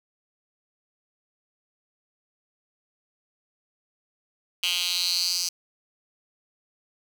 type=tone with high-pass filter sweep; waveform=10% pulse; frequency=177.5 Hz; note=F3; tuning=28 cents sharp; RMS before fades=-26 dBFS; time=4.63-5.49 s; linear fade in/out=5 ms; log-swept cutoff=3100 to 5300 Hz; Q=5.4; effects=none